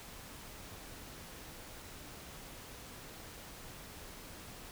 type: silence
effects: pink hiss -50 dBFS RMS until 4.71 s